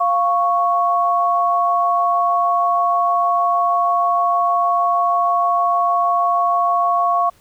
sine tone pair together, 697.7 / 1108.7 Hz, F5 / C#6, -2 / 0 cents, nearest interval minor sixth, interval 802 cents, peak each -17 / -16 dBFS, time 0-7.3 s, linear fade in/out 10 ms, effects pink hiss -54 dBFS RMS until 7.4 s

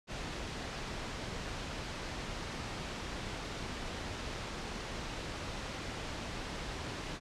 pink low-pass noise, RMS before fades -41 dBFS, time 0.07-7.2 s, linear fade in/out 50 ms, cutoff 5700 Hz, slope 12 dB/octave, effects low-pass 9000 Hz 12 dB/octave

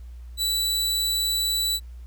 sawtooth tone, 3952 Hz, B7, in tune, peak -19 dBFS, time 0.37-1.8 s, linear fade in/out 50 ms, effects added 60 Hz sine -37 dBFS peak until 2.06 s + pink hiss -62 dBFS RMS until 2.06 s

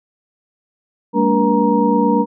sine tone cluster, 200.7 / 229.6 / 288.4 / 478.1 / 939 Hz, G3 / A#3 / D4 / A#4 / A#5, +41 / -26 / -31 / +44 / +12 cents, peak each -18 dBFS, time 1.13-2.26 s, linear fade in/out 50 ms, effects none

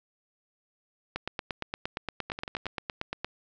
two click trains, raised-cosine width 0.3 ms, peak -15 / -20 dBFS, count 19 / 5, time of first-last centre 1.16-3.246 / 2.3-2.657 s, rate 8.63 / 11.2 Hz, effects resampled to 16000 Hz + 7-bit

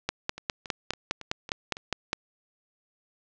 two click trains, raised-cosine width 0.2 ms, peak -22 / -9 dBFS, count 6 / 11, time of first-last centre 0.38-1.769 / 0.09-2.131 s, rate 3.6 / 4.9 Hz, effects low-pass 7000 Hz 12 dB/octave

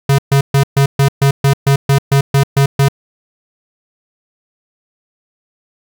square tone bursts, 138.59 Hz, C#3, in tune, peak -8 dBFS, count 13, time 0.09-2.885 s, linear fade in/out 5 ms, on 95 ms, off 130 ms, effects none

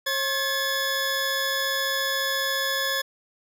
20% pulse tone pair together, 540 / 1714.4 Hz, C#5 / A6, -45 / -45 cents, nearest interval octave + minor sixth, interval 2000 cents, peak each -24 / -20 dBFS, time 0.06-3.02 s, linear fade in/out 10 ms, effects none

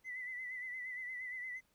triangle tone with vibrato, 2007 Hz, B6, 27 cents sharp, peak -37 dBFS, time 0.04-1.61 s, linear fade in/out 50 ms, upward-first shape sine, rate 8.6 Hz, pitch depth 48 cents each way, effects tanh soft clip ceiling -39 dBFS + pink hiss -75 dBFS RMS until 1.74 s

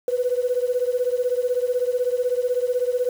sine beating tone pair, 490.2 / 506.2 Hz, B4 / B4, -13 / +43 cents, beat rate 16 Hz, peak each -21 / -23 dBFS, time 0.08-3.09 s, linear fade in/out 2 ms, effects tanh soft clip ceiling -12 dBFS + 7-bit

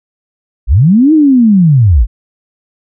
sine linear two-way sweep, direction up then down, 41.62 to 321.7 to 41.62 Hz, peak -3 dBFS, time 0.67-2.07 s, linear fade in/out 50 ms, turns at 1.13 s, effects none

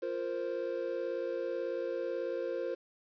triangle chord, F suspended fourth, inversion none, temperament just, 349.2 / 465.6 / 523.8 Hz, F4 / Bb4 / C5, 0 / -2 / +2 cents, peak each -37 / -36 / -34 dBFS, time 0.02-2.75 s, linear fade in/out 10 ms, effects resampled to 11025 Hz + 10-bit

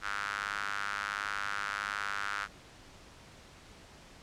sawtooth tone with high-pass filter, 101.4 Hz, G#2, 41 cents flat, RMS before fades -36 dBFS, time 0.01-2.48 s, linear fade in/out 50 ms, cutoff 1400 Hz, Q 4.4, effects pink hiss -54 dBFS RMS until 4.22 s + low-pass 7000 Hz 12 dB/octave

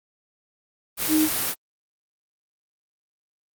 sine tone in noise, 311.1 Hz, D#4, in tune, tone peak -17 dBFS, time 1.08-1.29 s, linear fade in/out 50 ms, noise white, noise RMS -25 dBFS, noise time 0.97-1.55 s, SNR +5 dB, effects Opus 32 kbps

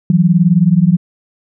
sine beating tone pair, 164.9 / 183.9 Hz, E3 / F#3, +1 / -10 cents, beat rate 19 Hz, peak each -10 dBFS, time 0.1-0.97 s, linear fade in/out 2 ms, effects none

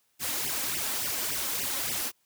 white noise with flanger, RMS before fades -31 dBFS, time 0.19-2.12 s, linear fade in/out 50 ms, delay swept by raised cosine 0.35 to 3.85 ms, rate 3.5 Hz, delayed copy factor +1, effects white hiss -71 dBFS RMS until 2.25 s + high-pass 60 Hz 12 dB/octave

